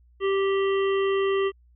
harmonic tone, 390.9 Hz, G4, 5 cents flat, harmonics 1 / 3 / 5 / 7 / 8, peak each -21 / -31 / -35 / -38 / -39 dBFS, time 0.2-1.52 s, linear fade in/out 50 ms, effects added 60 Hz sine -54 dBFS peak until 1.75 s

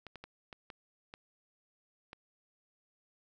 clicks, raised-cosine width 0.3 ms, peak -30 dBFS, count 7, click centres 0.067 / 0.157 / 0.24 / 0.528 / 0.702 / 1.139 / 2.131 s, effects none

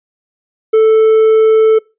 triangle tone, 440 Hz, A4, in tune, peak -3 dBFS, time 0.73-1.79 s, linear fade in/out 10 ms, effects noise-tail reverb RT60 0.3 s tail -26 dB re dry + resampled to 8000 Hz

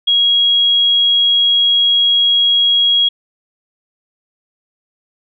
sine tone, 3300 Hz, G#7, 12 cents flat, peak -9 dBFS, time 0.07-3.09 s, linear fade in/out 10 ms, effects none

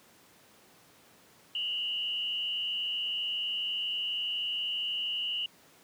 sine tone with frequency modulation, 2908 Hz, F#7, 31 cents flat, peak -30 dBFS, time 1.55-5.46 s, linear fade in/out 2 ms, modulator 92.3 Hz, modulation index 1.1, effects pink hiss -59 dBFS RMS until 5.83 s + high-pass 150 Hz 12 dB/octave

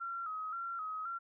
sine tone with vibrato, 1317 Hz, E6, 2 cents flat, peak -37 dBFS, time 0-1.19 s, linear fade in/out 20 ms, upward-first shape square, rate 1.9 Hz, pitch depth 66 cents each way, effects none

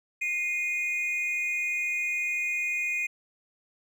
triangle tone pair together, 2109 / 2469 Hz, C7 / D#7, +13 / -14 cents, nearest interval minor third, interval 273 cents, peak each -31 / -26 dBFS, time 0.21-3.07 s, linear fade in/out 10 ms, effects none

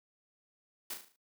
white noise with echo, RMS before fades -39 dBFS, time 0.9-0.94 s, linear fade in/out 5 ms, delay 37 ms, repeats 6, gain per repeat -6 dB, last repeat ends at 1.162 s, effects noise-tail reverb RT60 0.1 s tail -20 dB re dry + high-pass 200 Hz 12 dB/octave

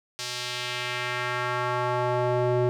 square tone with band-pass filter sweep, 123.47 Hz, B2, in tune, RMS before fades -27 dBFS, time 0.19-2.69 s, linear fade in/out 0 ms, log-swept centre 5100 to 430 Hz, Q 1.3, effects none

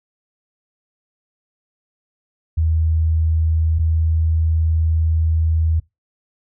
sine tone pair in turn, 80.2 / 80.49 Hz, E2 / E2, -47 / -41 cents, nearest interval unison, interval 6 cents, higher second, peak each -14 dBFS, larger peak neither, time 2.57-3.79 / 3.79-5.8 s, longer second, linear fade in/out 10 ms, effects noise-tail reverb RT60 0.2 s tail -22 dB re dry

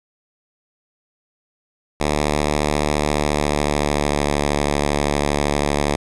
5% pulse tone with pitch glide, 74.4 to 72.62 Hz, D2 to D2, +23 to -19 cents, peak -6 dBFS, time 2-5.96 s, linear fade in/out 5 ms, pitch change -42 cents, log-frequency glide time 3.07-4.4 s, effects resampled to 24000 Hz + 8-bit

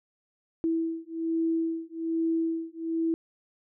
sine beating tone pair, 327.2 / 328.4 Hz, E4 / E4, -13 / -6 cents, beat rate 1.2 Hz, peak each -29 / -29 dBFS, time 0.64-3.14 s, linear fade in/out 0 ms, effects none

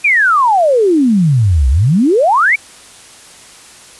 sine exponential two-way sweep, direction down then up, 2489 to 61 to 2377 Hz, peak -7 dBFS, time 0.04-2.56 s, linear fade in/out 10 ms, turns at 1.69 s, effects white hiss -38 dBFS RMS until 3.99 s + resampled to 24000 Hz

